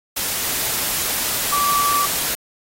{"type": "tone in noise", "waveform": "sine", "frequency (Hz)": 1157, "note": "D6", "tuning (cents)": -26, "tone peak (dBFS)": -17, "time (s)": [1.52, 2.06], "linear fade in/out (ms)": 10, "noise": "white", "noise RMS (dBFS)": -22, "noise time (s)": [0.16, 2.35], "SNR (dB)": 2, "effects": ["AAC 48 kbps"]}